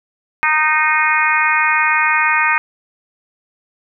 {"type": "harmonic tone", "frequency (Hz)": 308.7, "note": "D#4", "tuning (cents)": -14, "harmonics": [3, 4, 5, 6, 7, 8], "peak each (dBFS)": [-19, -19, -19, -19, -19, -19], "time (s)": [0.43, 2.58], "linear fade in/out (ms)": 0, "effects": []}